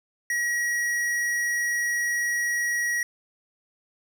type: tone with tanh clipping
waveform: sine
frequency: 1909 Hz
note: A#6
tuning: 41 cents sharp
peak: -25 dBFS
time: 0.3-3.03 s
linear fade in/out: 2 ms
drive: 17 dB
effects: none